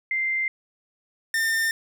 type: tone pair in turn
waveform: sine / 45% pulse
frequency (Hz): 2088 / 1806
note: C7 / A6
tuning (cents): -4 / +45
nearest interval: minor third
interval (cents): 251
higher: first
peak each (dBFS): -22 / -21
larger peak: second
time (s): 0.11-0.48 / 1.34-1.71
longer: neither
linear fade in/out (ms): 2
effects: none